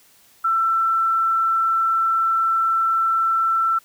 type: tone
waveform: sine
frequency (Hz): 1338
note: E6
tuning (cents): +25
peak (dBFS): -16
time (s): 0.44-3.79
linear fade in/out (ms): 10
effects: white hiss -54 dBFS RMS until 3.84 s